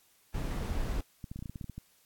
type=noise; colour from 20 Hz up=brown; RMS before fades=-33 dBFS; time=0.34-1.01 s; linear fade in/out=5 ms
type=clicks; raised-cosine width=5 ms; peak=-28 dBFS; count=12; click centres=1.242 / 1.315 / 1.36 / 1.391 / 1.425 / 1.458 / 1.496 / 1.558 / 1.612 / 1.643 / 1.697 / 1.78 s
effects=white hiss -66 dBFS RMS until 2.05 s + AAC 64 kbps